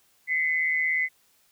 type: tone pair together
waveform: sine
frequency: 2026 / 2183 Hz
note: B6 / C#7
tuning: +44 / -27 cents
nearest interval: minor second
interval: 129 cents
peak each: -23 / -29 dBFS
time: 0.27-1.09 s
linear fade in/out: 50 ms
effects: white hiss -64 dBFS RMS until 1.51 s